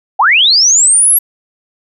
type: linear sweep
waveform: sine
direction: up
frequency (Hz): 698.5 to 11560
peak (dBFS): -5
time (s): 0.19-1.19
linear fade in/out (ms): 10
effects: none

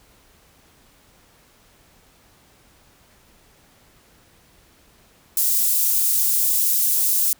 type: high-pass noise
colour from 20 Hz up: white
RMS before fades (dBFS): -19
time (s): 5.37-7.33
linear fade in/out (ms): 2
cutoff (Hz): 8600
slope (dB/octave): 12
effects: pink hiss -55 dBFS RMS until 7.39 s

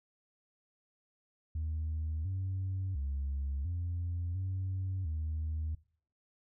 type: tone with pitch steps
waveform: sine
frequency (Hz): 78.6 / 94.8 / 69.2 / 86.8 / 94.4 / 78.4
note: D#2 / F#2 / C#2 / F2 / F#2 / D#2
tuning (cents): +18 / +43 / -2 / -10 / +35 / +14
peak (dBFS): -31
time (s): 1.55-5.75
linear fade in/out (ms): 5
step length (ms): 700
effects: noise-tail reverb RT60 0.5 s tail -22 dB re dry + tanh soft clip ceiling -30 dBFS

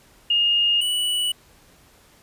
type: tone pair in turn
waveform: sine / square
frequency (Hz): 2841 / 2951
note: F7 / F#7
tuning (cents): +29 / -5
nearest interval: minor second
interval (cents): 66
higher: second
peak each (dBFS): -16 / -21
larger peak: first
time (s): 0.3-0.81 / 0.81-1.32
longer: neither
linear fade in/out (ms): 5
effects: pink hiss -54 dBFS RMS until 2.22 s + resampled to 32000 Hz

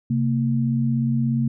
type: tone pair together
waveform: sine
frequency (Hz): 132.74 / 229.5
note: C3 / A#3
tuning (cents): +25 / -27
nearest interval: major sixth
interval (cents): 948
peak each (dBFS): -21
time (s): 0.1-1.48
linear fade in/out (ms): 5
effects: none

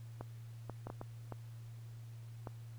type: clicks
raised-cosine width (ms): 1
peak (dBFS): -29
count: 7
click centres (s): 0.21 / 0.697 / 0.87 / 0.901 / 1.014 / 1.323 / 2.472
effects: added 115 Hz sine -47 dBFS peak until 2.78 s + pink hiss -66 dBFS RMS until 2.78 s

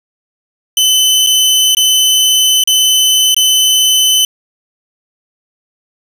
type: tone with dropouts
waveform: sawtooth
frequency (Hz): 3034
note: F#7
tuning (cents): +43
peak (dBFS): -4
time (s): 0.77-4.25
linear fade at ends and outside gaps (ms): 2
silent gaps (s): 1.265-1.27 / 1.749-1.769 / 2.638-2.674 / 3.345-3.365
effects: resampled to 32000 Hz + 7-bit

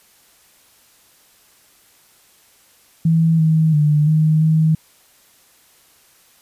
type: tone with pitch steps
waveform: sine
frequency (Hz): 163.1 / 158.8 / 149.5 / 156 / 158.2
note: E3 / D#3 / D3 / D#3 / D#3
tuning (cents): -18 / +36 / +31 / +5 / +29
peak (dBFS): -11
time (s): 3.05-4.75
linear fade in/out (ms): 5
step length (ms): 340
effects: white hiss -53 dBFS RMS until 6.41 s + resampled to 32000 Hz

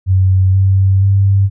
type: tone with pitch steps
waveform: sine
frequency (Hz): 94.2 / 96.23 / 98.31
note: F#2 / G2 / G2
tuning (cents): +32 / -32 / +5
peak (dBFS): -7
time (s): 0.06-1.5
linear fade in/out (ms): 50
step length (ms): 480
effects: none

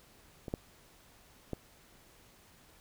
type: clicks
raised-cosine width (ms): 2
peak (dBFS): -27 / -19 / -22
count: 3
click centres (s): 0.482 / 0.539 / 1.533
effects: pink hiss -61 dBFS RMS until 2.8 s

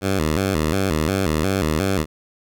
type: tone with vibrato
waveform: 10% pulse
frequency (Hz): 86.6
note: F2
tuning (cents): -14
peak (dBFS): -10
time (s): 0.01-2.06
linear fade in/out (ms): 50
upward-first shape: square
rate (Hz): 2.8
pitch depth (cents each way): 190
effects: none

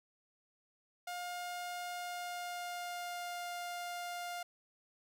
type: tone with pitch glide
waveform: sawtooth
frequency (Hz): 710 to 703.5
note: F5 to F5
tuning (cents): +28 to +12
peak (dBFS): -36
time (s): 1.07-4.43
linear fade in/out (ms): 5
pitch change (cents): -16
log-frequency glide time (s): 1.94-3.51
effects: none

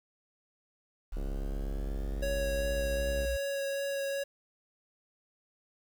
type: exponential sweep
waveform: sine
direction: up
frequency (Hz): 37 to 61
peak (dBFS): -32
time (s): 1.12-3.37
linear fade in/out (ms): 10
type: click train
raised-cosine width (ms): 2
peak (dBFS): -29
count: 143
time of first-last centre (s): 1.17-3.249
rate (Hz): 68.3
type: tone with vibrato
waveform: square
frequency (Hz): 554.4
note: C#5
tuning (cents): 0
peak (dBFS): -32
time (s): 2.22-4.24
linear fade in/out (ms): 10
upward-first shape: sine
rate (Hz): 2.6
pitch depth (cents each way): 9
effects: 9-bit

